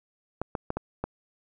clicks, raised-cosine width 1 ms, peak -15 dBFS, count 5, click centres 0.416 / 0.552 / 0.704 / 0.77 / 1.04 s, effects none

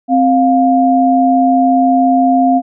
sine tone pair together, 262.2 / 703.6 Hz, C4 / F5, +4 / +13 cents, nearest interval octave + perfect fourth, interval 1709 cents, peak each -10 dBFS, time 0.08-2.62 s, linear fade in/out 50 ms, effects none

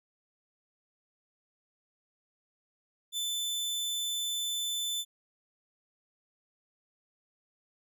sawtooth tone, 3520 Hz, A7, in tune, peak -28 dBFS, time 3.12-5.05 s, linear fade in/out 50 ms, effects none

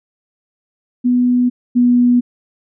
sine tone pair in turn, 246.9 / 244.3 Hz, B3 / B3, 0 / -19 cents, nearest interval unison, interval 19 cents, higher first, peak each -10 / -8 dBFS, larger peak second, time 1.04-1.5 / 1.75-2.21 s, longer neither, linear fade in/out 20 ms, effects none

